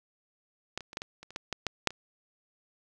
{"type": "clicks", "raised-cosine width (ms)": 0.2, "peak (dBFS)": [-16, -26, -28, -16, -20, -29, -30, -18, -15, -12, -6, -27], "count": 12, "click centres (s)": [0.776, 0.807, 0.931, 0.971, 1.019, 1.23, 1.306, 1.361, 1.527, 1.667, 1.873, 1.906], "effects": []}